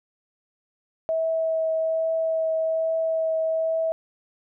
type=tone with vibrato; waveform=sine; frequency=646 Hz; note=E5; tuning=35 cents flat; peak=-21 dBFS; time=1.09-3.92 s; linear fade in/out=0 ms; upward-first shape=triangle; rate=1.2 Hz; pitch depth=11 cents each way; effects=none